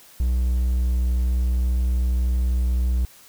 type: tone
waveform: triangle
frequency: 61.74 Hz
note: B1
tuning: in tune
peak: -16 dBFS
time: 0.2-3.05 s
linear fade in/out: 0 ms
effects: white hiss -49 dBFS RMS until 3.28 s